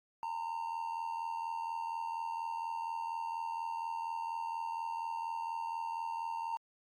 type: tone with amplitude modulation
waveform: triangle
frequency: 917 Hz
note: A#5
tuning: 29 cents flat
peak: -31 dBFS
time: 0.23-6.57 s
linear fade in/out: 0 ms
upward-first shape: sine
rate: 84.2 Hz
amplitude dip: 65%
effects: AAC 64 kbps